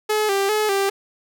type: tone with vibrato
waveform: sawtooth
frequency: 410 Hz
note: G#4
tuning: 22 cents flat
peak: -14 dBFS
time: 0.09-0.9 s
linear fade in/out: 10 ms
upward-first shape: square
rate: 2.5 Hz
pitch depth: 70 cents each way
effects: none